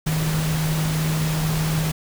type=tone in noise; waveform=sine; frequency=156.9 Hz; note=D#3; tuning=15 cents sharp; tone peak=-20 dBFS; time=0.06-1.92 s; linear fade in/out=10 ms; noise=pink; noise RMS=-28 dBFS; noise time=0.06-1.92 s; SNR=+5 dB; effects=none